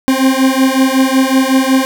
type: beating tone pair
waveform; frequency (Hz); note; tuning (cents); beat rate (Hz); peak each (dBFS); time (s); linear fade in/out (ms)
40% pulse; 261.6 / 267; C4 / C4; 0 / +35; 5.4; -11; 0.08-1.85; 0
effects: none